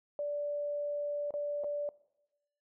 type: tone with dropouts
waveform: sine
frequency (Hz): 583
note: D5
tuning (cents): -13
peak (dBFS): -32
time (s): 0.19-1.89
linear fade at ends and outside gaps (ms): 1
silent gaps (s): 1.307-1.339 / 1.637-1.643
effects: noise-tail reverb RT60 0.9 s tail -20 dB re dry